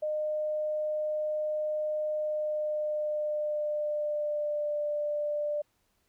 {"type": "tone with pitch glide", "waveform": "sine", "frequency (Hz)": [610, 592.3], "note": ["D#5", "D5"], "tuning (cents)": [-34, 15], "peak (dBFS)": -28, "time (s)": [0.02, 5.62], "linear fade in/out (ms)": 10, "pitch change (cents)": -51, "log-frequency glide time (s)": [2.13, 4.79], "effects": ["pink hiss -73 dBFS RMS until 6.08 s"]}